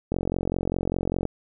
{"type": "click train", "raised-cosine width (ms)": 2, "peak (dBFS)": -12, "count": 52, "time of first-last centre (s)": [0.12, 1.253], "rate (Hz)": 45, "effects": []}